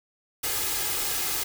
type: noise with comb filter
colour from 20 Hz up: white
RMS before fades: -28 dBFS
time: 0.43-1.44 s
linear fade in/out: 10 ms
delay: 2.4 ms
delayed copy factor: +0.6
effects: none